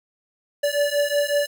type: beating tone pair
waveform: square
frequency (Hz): 576 / 581.4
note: D5 / D5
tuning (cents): -34 / -18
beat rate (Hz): 5.4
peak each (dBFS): -23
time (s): 0.63-1.47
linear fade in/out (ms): 10
effects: none